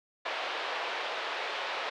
pink band-pass noise, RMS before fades -35 dBFS, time 0.25-1.9 s, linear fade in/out 10 ms, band 510 to 3800 Hz, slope 24 dB/octave, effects none

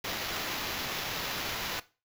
blue noise with sample-and-hold, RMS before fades -35 dBFS, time 0.04-1.8 s, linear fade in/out 5 ms, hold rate 8820 Hz, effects noise-tail reverb RT60 0.3 s tail -17 dB re dry

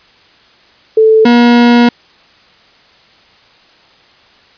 sine / 40% pulse tone pair in turn, 440 / 239.2 Hz, A4 / A#3, 0 / +45 cents, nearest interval major seventh, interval 1055 cents, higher first, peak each -3 dBFS, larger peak neither, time 0.97-1.25 / 1.25-1.89 s, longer second, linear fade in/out 5 ms, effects white hiss -45 dBFS RMS until 4.57 s + resampled to 11025 Hz

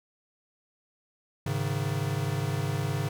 square chord, Ab suspended fourth, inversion none, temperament equal with one note detuned, 103.83 / 136.13 / 155.56 Hz, Ab2 / Db3 / Eb3, 0 / -31 / 0 cents, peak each -33 / -31 / -34 dBFS, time 1.46-3.09 s, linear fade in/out 5 ms, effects none

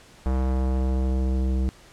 square tone with low-pass filter sweep, 64.8 Hz, C2, 16 cents flat, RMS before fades -23 dBFS, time 0.26-1.69 s, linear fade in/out 0 ms, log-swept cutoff 1100 to 340 Hz, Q 0.91, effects pink hiss -51 dBFS RMS until 1.92 s + low-pass 9000 Hz 12 dB/octave

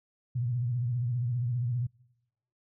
sine tone with vibrato, 121.5 Hz, B2, 28 cents flat, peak -27 dBFS, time 0.35-1.87 s, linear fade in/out 10 ms, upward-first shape triangle, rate 15 Hz, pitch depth 120 cents each way, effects noise-tail reverb RT60 1.0 s tail -26 dB re dry

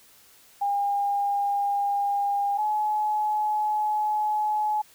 sine tone pair in turn, 807 / 848.7 Hz, G#5 / G#5, -50 / +37 cents, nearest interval minor second, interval 87 cents, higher second, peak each -22 dBFS, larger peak neither, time 0.61-2.58 / 2.58-4.82 s, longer second, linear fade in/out 10 ms, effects white hiss -55 dBFS RMS until 4.94 s

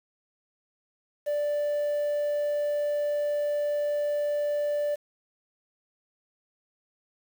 triangle tone, 587.3 Hz, D5, in tune, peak -22 dBFS, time 1.26-4.96 s, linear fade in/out 20 ms, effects tanh soft clip ceiling -19 dBFS + 8-bit

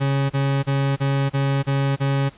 40% pulse tone bursts, 138 Hz, C#3, 7 cents flat, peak -17 dBFS, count 7, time 0-2.298 s, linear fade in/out 20 ms, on 300 ms, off 33 ms, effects pink hiss -49 dBFS RMS until 2.37 s + resampled to 8000 Hz

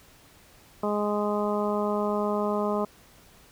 harmonic tone, 207.7 Hz, G#3, in tune, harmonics 1 / 2 / 3 / 4 / 5 / 6, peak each -29 / -29 / -30 / -35 / -33 / -36 dBFS, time 0.83-2.85 s, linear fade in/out 5 ms, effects pink hiss -55 dBFS RMS until 3.51 s

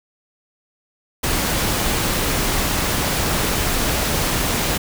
pink noise, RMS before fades -20 dBFS, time 1.23-4.78 s, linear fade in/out 10 ms, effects none

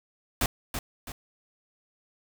pink noise with echo, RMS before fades -25 dBFS, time 0.41-0.46 s, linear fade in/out 2 ms, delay 330 ms, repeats 2, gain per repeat -7 dB, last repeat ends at 1.12 s, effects none

